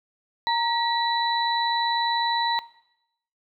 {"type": "tone cluster", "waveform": "sine", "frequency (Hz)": [932, 1924, 3962], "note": ["A#5", "B6", "B7"], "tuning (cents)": [-1, -46, 5], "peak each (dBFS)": [-22, -30, -27], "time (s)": [0.47, 2.59], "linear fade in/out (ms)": 0, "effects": ["noise-tail reverb RT60 0.8 s tail -18 dB re dry"]}